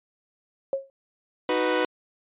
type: tone with exponential decay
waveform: sine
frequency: 543 Hz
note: C#5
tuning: 36 cents flat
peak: -19 dBFS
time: 0.73-0.9 s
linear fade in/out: 1 ms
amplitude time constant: 36 ms
type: chord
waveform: sawtooth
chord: B major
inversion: first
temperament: equal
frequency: 311.1 / 370 / 493.9 Hz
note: D#4 / F#4 / B4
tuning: 0 / 0 / 0 cents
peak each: -24 / -24 / -20 dBFS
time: 1.49-1.85 s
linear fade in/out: 2 ms
effects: resampled to 8000 Hz